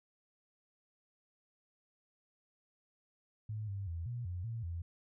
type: tone with pitch steps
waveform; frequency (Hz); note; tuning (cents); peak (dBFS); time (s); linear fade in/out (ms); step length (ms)
sine; 107.6 / 98.8 / 83.9 / 120.5 / 89.1 / 114.7 / 84.9; A2 / G2 / E2 / B2 / F2 / A#2 / F2; -38 / +14 / +31 / -42 / +35 / -28 / -48; -37; 3.49-4.82; 5; 190
effects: none